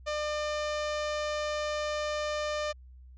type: tone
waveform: sawtooth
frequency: 600 Hz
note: D5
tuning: 37 cents sharp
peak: -26 dBFS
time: 0.06-2.73 s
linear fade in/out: 20 ms
effects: added 63 Hz sine -48 dBFS peak until 3.17 s + resampled to 16000 Hz